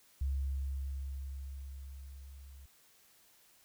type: tone with level ramp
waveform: sine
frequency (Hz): 68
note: C#2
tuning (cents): -33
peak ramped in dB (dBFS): -30 to -50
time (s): 0.21-2.66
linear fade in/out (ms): 5
effects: white hiss -65 dBFS RMS until 3.64 s

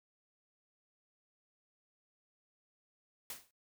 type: noise with exponential decay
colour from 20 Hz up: white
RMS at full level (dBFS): -40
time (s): 3.3-3.51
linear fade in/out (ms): 2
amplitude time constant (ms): 45
effects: noise-tail reverb RT60 0.1 s tail -19 dB re dry

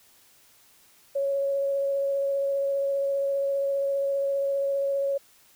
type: tone with vibrato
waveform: sine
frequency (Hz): 554.4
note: C#5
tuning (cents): 0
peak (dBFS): -23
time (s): 1.15-5.18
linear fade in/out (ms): 10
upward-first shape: sine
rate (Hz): 15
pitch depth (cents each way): 10
effects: white hiss -58 dBFS RMS until 5.55 s

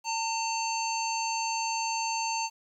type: harmonic tone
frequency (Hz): 900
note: A5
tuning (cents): +39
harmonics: 1 / 3 / 5 / 7 / 8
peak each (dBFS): -30 / -35 / -37 / -36 / -43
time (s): 0.04-2.5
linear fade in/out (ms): 50
effects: 10-bit

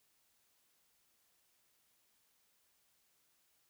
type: silence
effects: white hiss -75 dBFS RMS until 3.69 s

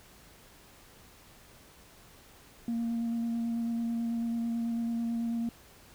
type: tone with vibrato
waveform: sine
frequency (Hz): 232.1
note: A#3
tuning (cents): -7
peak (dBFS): -27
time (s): 2.68-5.49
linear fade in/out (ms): 2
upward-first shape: square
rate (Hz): 9.1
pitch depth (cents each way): 10
effects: tanh soft clip ceiling -27 dBFS + pink hiss -56 dBFS RMS until 5.94 s

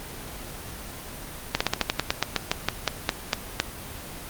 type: slowing click train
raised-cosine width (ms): 0.2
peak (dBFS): -3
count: 16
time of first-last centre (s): 1.55-3.6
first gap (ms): 55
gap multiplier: 1.12
effects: pink hiss -38 dBFS RMS until 4.29 s + Opus 24 kbps

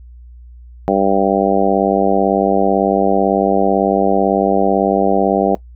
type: harmonic tone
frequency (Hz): 98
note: G2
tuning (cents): 0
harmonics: 2 / 3 / 4 / 5 / 6 / 7 / 8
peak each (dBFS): -19 / -19 / -19 / -19 / -19 / -19 / -19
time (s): 0.88-5.55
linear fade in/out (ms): 0
effects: noise-tail reverb RT60 0.1 s tail -19 dB re dry + added 60 Hz sine -35 dBFS peak until 5.75 s

